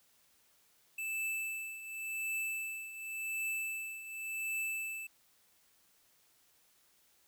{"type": "tone with tremolo", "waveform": "square", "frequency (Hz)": 2637, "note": "E7", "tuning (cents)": 0, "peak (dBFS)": -34, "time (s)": [0.98, 5.07], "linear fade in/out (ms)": 5, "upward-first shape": "triangle", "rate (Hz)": 0.9, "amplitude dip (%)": 75, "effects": ["white hiss -69 dBFS RMS until 7.27 s"]}